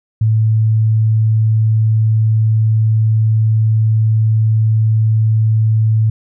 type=tone; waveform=sine; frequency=110 Hz; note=A2; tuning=in tune; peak=-9 dBFS; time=0.21-6.1 s; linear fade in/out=5 ms; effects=none